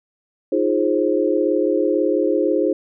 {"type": "chord", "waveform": "sine", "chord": "F minor seventh", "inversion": "third", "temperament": "equal with one note detuned", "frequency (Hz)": [311.1, 349.2, 415.3, 529.9], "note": ["Eb4", "F4", "Ab4", "C5"], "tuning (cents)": [0, 0, 0, 22], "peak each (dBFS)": -21, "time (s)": [0.52, 2.73], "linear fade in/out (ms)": 5, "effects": []}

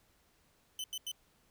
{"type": "tone bursts", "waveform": "sawtooth", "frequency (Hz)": 3039, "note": "F#7", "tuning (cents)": 46, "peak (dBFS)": -34, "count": 3, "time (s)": [0.79, 1.116], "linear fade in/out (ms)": 2, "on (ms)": 50, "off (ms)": 88, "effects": ["pink hiss -70 dBFS RMS until 1.5 s"]}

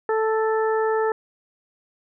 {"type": "harmonic tone", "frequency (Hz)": 440, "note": "A4", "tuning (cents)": 0, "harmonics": [1, 2, 3, 4], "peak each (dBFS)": [-20, -26, -30, -32], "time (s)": [0.09, 1.12], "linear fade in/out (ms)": 2, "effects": []}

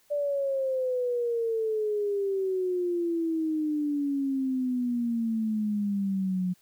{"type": "exponential sweep", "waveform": "sine", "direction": "down", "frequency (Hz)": [587.3, 179.7], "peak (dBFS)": -25, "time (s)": [0.1, 6.54], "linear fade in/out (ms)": 20, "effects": ["white hiss -64 dBFS RMS until 6.61 s"]}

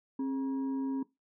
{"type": "tone with frequency modulation", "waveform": "sine", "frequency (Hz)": 268.4, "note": "C4", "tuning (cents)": 44, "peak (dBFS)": -30, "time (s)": [0.19, 1.03], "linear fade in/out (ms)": 5, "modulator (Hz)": 686, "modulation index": 0.34, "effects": ["noise-tail reverb RT60 0.2 s tail -19 dB re dry"]}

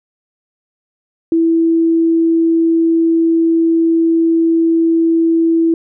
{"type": "tone", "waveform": "sine", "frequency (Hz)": 329.6, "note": "E4", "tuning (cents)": 0, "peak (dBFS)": -9, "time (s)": [1.32, 5.74], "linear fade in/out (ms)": 2, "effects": []}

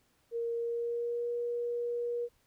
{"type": "tone with pitch glide", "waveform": "sine", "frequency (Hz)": [466.2, 477.4], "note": ["A#4", "A#4"], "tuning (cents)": [0, 41], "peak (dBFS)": -31, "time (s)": [0.31, 2.29], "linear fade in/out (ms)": 50, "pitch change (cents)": 41, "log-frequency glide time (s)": [0.53, 1.31], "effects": ["pink hiss -71 dBFS RMS until 2.46 s"]}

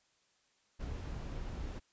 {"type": "noise", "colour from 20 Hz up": "brown", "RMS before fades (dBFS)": -41, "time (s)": [0.79, 1.8], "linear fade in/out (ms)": 20, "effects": ["white hiss -73 dBFS RMS until 1.92 s", "resampled to 16000 Hz"]}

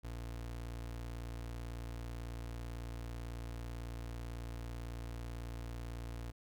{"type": "tone", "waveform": "30% pulse", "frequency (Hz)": 58.1, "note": "A#1", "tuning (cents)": -5, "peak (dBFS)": -39, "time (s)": [0.03, 6.32], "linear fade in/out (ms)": 20, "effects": []}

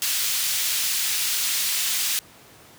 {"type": "high-pass noise", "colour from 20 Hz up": "pink", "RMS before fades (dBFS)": -24, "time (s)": [0.02, 2.19], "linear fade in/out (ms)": 0, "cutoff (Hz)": 3100, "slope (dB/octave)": 12, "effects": ["pink hiss -49 dBFS RMS until 2.78 s", "high-pass 100 Hz 12 dB/octave"]}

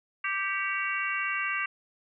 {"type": "harmonic tone with a mistuned harmonic", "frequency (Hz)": 392, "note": "G4", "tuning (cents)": 0, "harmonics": [3, 4, 5, 6, 7], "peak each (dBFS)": [-34, -34, -34, -34, -34], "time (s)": [0.24, 1.66], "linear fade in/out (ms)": 5, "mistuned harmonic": 6, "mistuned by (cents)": -66, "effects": []}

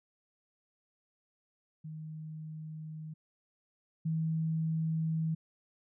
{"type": "tone pair in turn", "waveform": "sine", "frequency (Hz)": [156.4, 160.43], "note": ["D#3", "E3"], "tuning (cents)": [9, -47], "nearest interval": "unison", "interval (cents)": 44, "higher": "second", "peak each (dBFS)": [-40, -29], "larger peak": "second", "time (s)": [[1.84, 3.14], [4.05, 5.35]], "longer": "neither", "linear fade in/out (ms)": 10, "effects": []}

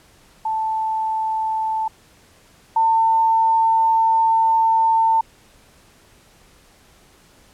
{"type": "tone pair in turn", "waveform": "sine", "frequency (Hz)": [880, 898.5], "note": ["A5", "A5"], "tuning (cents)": [0, 36], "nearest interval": "unison", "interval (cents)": 36, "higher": "second", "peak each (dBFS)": [-19, -13], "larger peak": "second", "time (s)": [[0.45, 1.88], [2.76, 5.21]], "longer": "second", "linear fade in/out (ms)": 5, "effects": ["pink hiss -52 dBFS RMS until 7.53 s", "low-pass 12000 Hz 12 dB/octave"]}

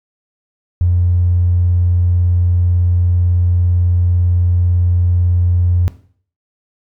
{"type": "tone", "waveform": "triangle", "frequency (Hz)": 88.2, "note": "F2", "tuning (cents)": 18, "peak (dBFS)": -6, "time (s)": [0.81, 5.88], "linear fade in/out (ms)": 0, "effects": ["noise-tail reverb RT60 0.5 s tail -17 dB re dry", "tanh soft clip ceiling -7 dBFS"]}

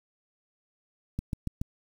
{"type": "click train", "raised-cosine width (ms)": 5, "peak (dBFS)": -18, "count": 4, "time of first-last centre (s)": [1.19, 1.615], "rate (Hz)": 7.06, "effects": ["8-bit"]}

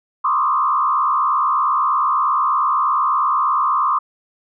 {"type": "tone with frequency modulation", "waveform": "sine", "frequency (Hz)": 1136, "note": "C#6", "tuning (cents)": 42, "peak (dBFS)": -14, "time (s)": [0.24, 3.99], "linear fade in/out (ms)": 10, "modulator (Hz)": 68.4, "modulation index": 1.7, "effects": []}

